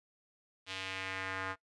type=tone with band-pass filter sweep; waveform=square; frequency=95 Hz; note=F#2; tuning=46 cents sharp; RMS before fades=-40 dBFS; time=0.66-1.56 s; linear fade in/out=50 ms; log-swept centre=3300 to 1400 Hz; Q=1.8; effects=noise-tail reverb RT60 0.1 s tail -21 dB re dry + resampled to 24000 Hz